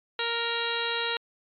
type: harmonic tone with a mistuned harmonic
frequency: 466.2 Hz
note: A#4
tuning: in tune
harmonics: 1 / 2 / 3 / 4 / 5 / 6 / 7 / 8 / 9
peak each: -34 / -35 / -34 / -35 / -39 / -34 / -37 / -34 / -41 dBFS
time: 0.19-1.17 s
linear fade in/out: 2 ms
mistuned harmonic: 8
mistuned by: +58 cents
effects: MP3 64 kbps